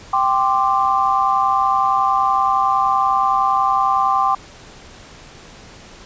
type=chord; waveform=sine; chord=G suspended fourth; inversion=none; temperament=just; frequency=784 / 1045.3 / 1176 Hz; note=G5 / C6 / D6; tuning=0 / -2 / +2 cents; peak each=-18 dBFS; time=0.13-4.35 s; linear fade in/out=5 ms; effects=pink hiss -41 dBFS RMS until 6.05 s + resampled to 16000 Hz